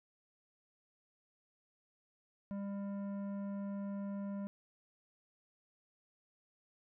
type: tone with tanh clipping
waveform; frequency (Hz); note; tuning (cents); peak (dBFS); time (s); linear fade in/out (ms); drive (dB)
sine; 199.6; G3; +32; -40; 2.51-4.47; 0; 12
effects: none